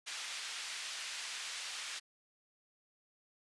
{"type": "band-pass noise", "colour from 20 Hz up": "pink", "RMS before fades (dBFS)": -43, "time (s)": [0.06, 2], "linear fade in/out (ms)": 20, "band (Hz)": [2000, 7000], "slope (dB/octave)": 12, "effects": ["resampled to 24000 Hz"]}